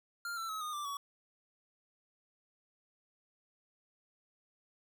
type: tone with pitch steps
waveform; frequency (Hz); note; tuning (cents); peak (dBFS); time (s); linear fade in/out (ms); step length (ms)
square; 1396.9 / 1338.4 / 1282.4 / 1228.8 / 1177.4 / 1128.1; F6 / E6 / E6 / D#6 / D6 / C#6; 0 / +26 / -48 / -22 / +4 / +30; -38; 0.25-0.97; 2; 120
effects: none